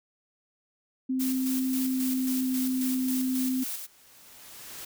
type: tone with pitch glide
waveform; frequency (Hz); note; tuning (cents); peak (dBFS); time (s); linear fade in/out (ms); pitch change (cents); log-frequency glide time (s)
sine; 260 to 257.8; C4 to C4; -11 to -26; -25; 1.09-3.64; 10; -15; 1.77-2.51
type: noise with tremolo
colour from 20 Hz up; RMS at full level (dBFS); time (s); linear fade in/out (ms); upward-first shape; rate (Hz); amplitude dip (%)
blue; -34; 1.19-3.87; 20; square; 3.7; 45
type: noise with exponential growth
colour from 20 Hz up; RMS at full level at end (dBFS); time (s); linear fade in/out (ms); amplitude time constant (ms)
white; -40; 2.87-4.85; 5; 430
effects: none